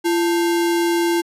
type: tone with sample-and-hold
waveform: sine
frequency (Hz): 340.7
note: F4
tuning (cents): -43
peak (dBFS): -15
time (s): 0.04-1.22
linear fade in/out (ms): 20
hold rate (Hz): 1225
effects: resampled to 32000 Hz